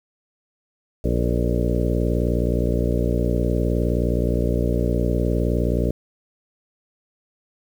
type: harmonic tone with a mistuned harmonic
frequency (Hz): 59.4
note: A#1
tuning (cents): +33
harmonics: 1 / 2 / 3 / 4 / 5 / 6 / 7 / 8 / 9 / 10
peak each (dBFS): -22 / -25 / -27 / -28 / -29 / -30 / -30 / -31 / -32 / -32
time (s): 1.04-5.91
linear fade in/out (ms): 5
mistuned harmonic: 7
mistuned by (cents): +63
effects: 8-bit